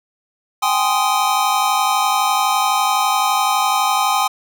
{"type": "chord", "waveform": "square", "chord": "Ab major seventh", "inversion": "third", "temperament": "just", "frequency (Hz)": [778.7, 830.6, 1038.3, 1245.9], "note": ["G5", "Ab5", "C6", "Eb6"], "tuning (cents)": [-12, 0, -14, 2], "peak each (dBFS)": -21, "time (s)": [0.62, 4.28], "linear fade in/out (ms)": 10, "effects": []}